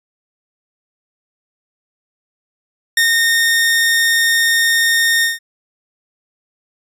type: tone with ADSR envelope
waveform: sawtooth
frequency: 1837 Hz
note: A#6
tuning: 26 cents flat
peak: -6 dBFS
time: 2.97-5.39 s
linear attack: 3 ms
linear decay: 100 ms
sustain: -2 dB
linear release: 160 ms
effects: resampled to 32000 Hz